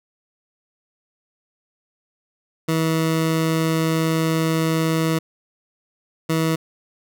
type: tone bursts at uneven times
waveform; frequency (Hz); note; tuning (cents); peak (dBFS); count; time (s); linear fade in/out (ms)
20% pulse; 161.3; E3; -37; -13; 2; 2.68-5.19 / 6.29-6.56; 10
effects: none